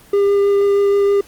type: tone with vibrato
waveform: triangle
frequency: 401.5 Hz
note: G4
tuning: 41 cents sharp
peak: -9 dBFS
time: 0.13-1.21 s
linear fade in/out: 5 ms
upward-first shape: triangle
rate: 6.3 Hz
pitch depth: 10 cents each way
effects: pink hiss -45 dBFS RMS until 1.27 s + Opus 24 kbps